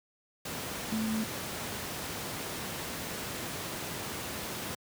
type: tone in noise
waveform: sine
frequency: 219.7 Hz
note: A3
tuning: 2 cents flat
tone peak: -29 dBFS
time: 0.92-1.24 s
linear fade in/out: 5 ms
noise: pink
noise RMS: -37 dBFS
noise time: 0.45-4.75 s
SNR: +5 dB
effects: high-pass 100 Hz 12 dB/octave